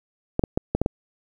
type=clicks; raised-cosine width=2 ms; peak=-7 dBFS; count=6; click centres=0.394 / 0.438 / 0.575 / 0.75 / 0.816 / 0.861 s; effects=8-bit